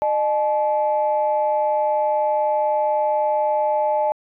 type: tone pair together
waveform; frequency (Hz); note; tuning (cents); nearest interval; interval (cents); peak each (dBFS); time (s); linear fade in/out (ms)
sine; 608 / 859.8; D#5 / A5; -40 / -40; tritone; 600; -19; 0.02-4.12; 0
effects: tanh soft clip ceiling -10 dBFS